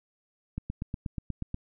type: click train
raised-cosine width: 5 ms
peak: -20 dBFS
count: 9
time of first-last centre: 0.58-1.544 s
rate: 8.3 Hz
effects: none